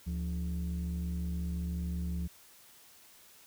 sine tone pair together, 73.42 / 174.62 Hz, D2 / F3, 0 / 0 cents, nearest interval octave + minor third, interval 1500 cents, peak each -32 / -34 dBFS, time 0.06-2.28 s, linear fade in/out 20 ms, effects tanh soft clip ceiling -29 dBFS + white hiss -58 dBFS RMS until 3.46 s

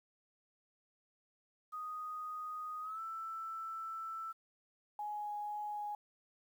sine tone with pitch glide, 1244.5 to 1326.1 Hz, D#6 to E6, 0 to +10 cents, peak -40 dBFS, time 1.72-4.33 s, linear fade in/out 20 ms, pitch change +110 cents, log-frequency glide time 2.81-3 s
sine tone with vibrato, 834 Hz, G#5, 7 cents sharp, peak -38 dBFS, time 4.99-5.95 s, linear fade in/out 2 ms, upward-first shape triangle, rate 2 Hz, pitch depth 8 cents each way
effects 11-bit

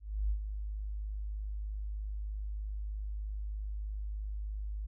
sine tone with ADSR envelope, 51.6 Hz, G#1, 10 cents flat, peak -27 dBFS, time 0-4.87 s, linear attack 300 ms, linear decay 81 ms, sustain -8 dB, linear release 15 ms, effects none

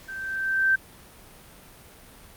sine tone with level ramp, 1559 Hz, G6, 10 cents flat, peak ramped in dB -34 to -16 dBFS, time 0.08-0.76 s, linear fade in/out 10 ms, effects pink hiss -49 dBFS RMS until 2.36 s + Opus 48 kbps

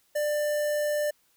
square tone with notch filter, 594 Hz, D5, 20 cents sharp, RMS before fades -27 dBFS, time 0.15-1.11 s, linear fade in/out 10 ms, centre 3600 Hz, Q 1, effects white hiss -67 dBFS RMS until 1.36 s

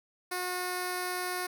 5% pulse tone with notch filter, 361.9 Hz, F#4, 38 cents flat, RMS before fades -34 dBFS, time 0.31-1.47 s, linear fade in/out 10 ms, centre 3100 Hz, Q 0.97, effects none

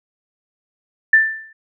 sine tone with exponential decay, 1772 Hz, A6, 12 cents sharp, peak -5 dBFS, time 1.13-1.53 s, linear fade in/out 5 ms, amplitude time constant 86 ms, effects none

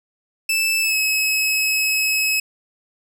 sawtooth tone with pitch glide, 2637 to 2569 Hz, E7 to E7, 0 to -45 cents, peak -14 dBFS, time 0.49-2.4 s, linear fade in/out 5 ms, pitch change -45 cents, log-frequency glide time 0.81-0.96 s, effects none

